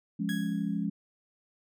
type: chord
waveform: sine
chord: Db major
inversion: first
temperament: equal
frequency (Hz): 174.61 / 207.7 / 277.2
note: F3 / Ab3 / Db4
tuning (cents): 0 / 0 / 0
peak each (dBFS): -33 / -31 / -35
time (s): 0.19-0.9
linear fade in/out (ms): 10
type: tone with exponential decay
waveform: 30% pulse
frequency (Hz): 1661.2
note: G#6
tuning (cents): 0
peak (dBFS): -31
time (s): 0.29-0.85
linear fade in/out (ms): 1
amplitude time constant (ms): 120
effects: none